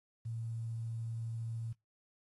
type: tone with quantisation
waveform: sine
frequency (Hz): 114.3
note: A#2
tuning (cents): -34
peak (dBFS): -37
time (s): 0.25-1.73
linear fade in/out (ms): 10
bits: 11
effects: noise-tail reverb RT60 0.2 s tail -24 dB re dry + AAC 32 kbps